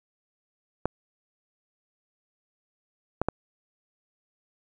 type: clicks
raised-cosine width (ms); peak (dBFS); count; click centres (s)
1; -10; 3; 0.856 / 3.216 / 3.286
effects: none